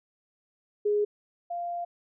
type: tone pair in turn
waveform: sine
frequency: 415.3 / 695 Hz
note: G#4 / F5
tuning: 0 / -9 cents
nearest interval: major sixth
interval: 891 cents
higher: second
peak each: -22 / -30 dBFS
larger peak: first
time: 0.85-1.05 / 1.5-1.85 s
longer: second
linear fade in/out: 10 ms
effects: none